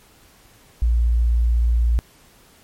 sine tone, 58.27 Hz, A#1, in tune, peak -14 dBFS, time 0.82-1.99 s, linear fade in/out 0 ms, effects pink hiss -52 dBFS RMS until 2.63 s + MP3 64 kbps

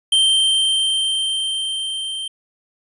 square tone with level ramp, 3136 Hz, G7, in tune, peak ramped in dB -12 to -25 dBFS, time 0.12-2.28 s, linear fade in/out 5 ms, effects resampled to 24000 Hz

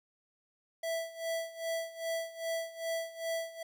square tone with tremolo, 659.3 Hz, E5, in tune, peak -32 dBFS, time 0.83-3.63 s, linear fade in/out 5 ms, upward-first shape sine, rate 2.5 Hz, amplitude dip 85%, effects 12-bit

